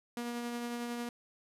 sawtooth tone with tremolo, 238.8 Hz, A#3, 42 cents sharp, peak -31 dBFS, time 0.17-1.09 s, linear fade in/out 2 ms, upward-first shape triangle, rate 11 Hz, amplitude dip 30%, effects resampled to 32000 Hz

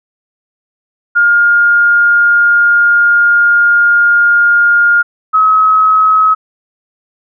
sine tone pair in turn, 1415 / 1279.7 Hz, F6 / D#6, +22 / +48 cents, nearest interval major second, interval 174 cents, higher first, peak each -5 dBFS, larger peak neither, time 1.15-5.03 / 5.33-6.35 s, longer first, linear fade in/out 20 ms, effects none

